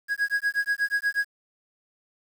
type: tone with tremolo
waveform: triangle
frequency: 1652 Hz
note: G#6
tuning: 10 cents flat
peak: -18 dBFS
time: 0.08-1.27 s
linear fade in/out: 50 ms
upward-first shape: sine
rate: 8.3 Hz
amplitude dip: 100%
effects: 8-bit

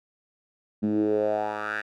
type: tone with band-pass filter sweep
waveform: 10% pulse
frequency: 105.7 Hz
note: G#2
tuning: 31 cents sharp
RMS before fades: -26 dBFS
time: 0.82-1.82 s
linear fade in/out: 20 ms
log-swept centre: 220 to 1800 Hz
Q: 4.4
effects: none

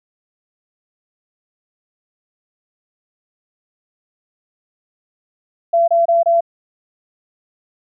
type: tone bursts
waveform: sine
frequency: 677 Hz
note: E5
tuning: 46 cents sharp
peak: -10 dBFS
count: 4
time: 5.73-6.408 s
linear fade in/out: 10 ms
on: 150 ms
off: 26 ms
effects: none

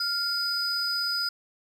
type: tone pair together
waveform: triangle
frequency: 1394 / 4968 Hz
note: F6 / D#8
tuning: -4 / -3 cents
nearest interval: octave + minor seventh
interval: 2201 cents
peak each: -28 / -24 dBFS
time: 0-1.29 s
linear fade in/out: 5 ms
effects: tanh soft clip ceiling -21 dBFS

